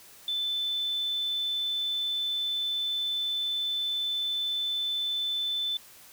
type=tone; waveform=sine; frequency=3520 Hz; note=A7; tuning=in tune; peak=-27 dBFS; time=0.28-5.77 s; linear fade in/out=2 ms; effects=white hiss -52 dBFS RMS until 6.12 s